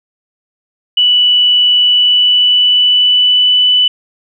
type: tone with pitch glide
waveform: sine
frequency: 2960 to 2987 Hz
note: F#7 to F#7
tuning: 0 to +16 cents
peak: -6 dBFS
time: 0.97-3.88 s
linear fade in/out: 5 ms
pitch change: +16 cents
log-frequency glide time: 1.78-3.67 s
effects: none